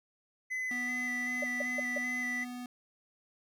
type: tone with vibrato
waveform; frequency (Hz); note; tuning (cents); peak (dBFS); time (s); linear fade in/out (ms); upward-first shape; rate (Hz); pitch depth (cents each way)
triangle; 2000; B6; +21; -31; 0.5-2.45; 20; square; 2.6; 20
type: tone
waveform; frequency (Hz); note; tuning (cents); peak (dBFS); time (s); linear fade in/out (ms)
square; 246.9; B3; 0; -40; 0.71-2.66; 2
type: tone bursts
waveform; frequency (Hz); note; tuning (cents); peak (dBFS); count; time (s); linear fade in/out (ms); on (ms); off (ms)
sine; 587.3; D5; 0; -31; 4; 1.42-1.98; 5; 20; 160
effects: none